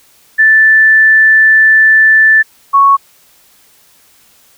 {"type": "tone pair in turn", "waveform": "sine", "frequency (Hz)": [1760, 1108.7], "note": ["A6", "C#6"], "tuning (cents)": [0, 0], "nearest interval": "minor sixth", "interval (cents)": 800, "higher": "first", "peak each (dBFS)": -3, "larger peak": "neither", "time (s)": [[0.38, 2.43], [2.73, 2.97]], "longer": "first", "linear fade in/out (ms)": 20, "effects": ["white hiss -47 dBFS RMS until 4.57 s"]}